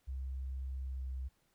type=tone with pitch glide; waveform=sine; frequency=65.8 to 65.01 Hz; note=C2 to C2; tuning=+10 to -11 cents; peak=-37 dBFS; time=0.07-1.29 s; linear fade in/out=20 ms; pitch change=-21 cents; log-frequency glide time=0.83-1.06 s; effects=pink hiss -75 dBFS RMS until 1.54 s